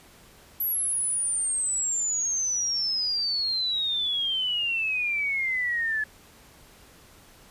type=exponential sweep; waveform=sine; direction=down; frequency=11840 to 1709 Hz; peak=-24 dBFS; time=0.6-6.04 s; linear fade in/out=5 ms; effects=pink hiss -53 dBFS RMS until 7.5 s + resampled to 32000 Hz